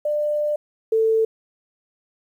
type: tone pair in turn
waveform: sine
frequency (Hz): 596 / 444.8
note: D5 / A4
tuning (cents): +25 / +19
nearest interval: perfect fourth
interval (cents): 506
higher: first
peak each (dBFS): -19 / -15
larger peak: second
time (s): 0.05-0.56 / 0.92-1.25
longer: first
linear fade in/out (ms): 5
effects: 9-bit